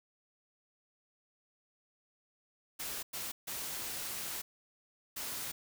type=noise bursts at uneven times; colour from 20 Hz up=white; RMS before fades=-40 dBFS; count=4; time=2.79-3.03 / 3.13-3.32 / 3.47-4.42 / 5.16-5.52 s; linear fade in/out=10 ms; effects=none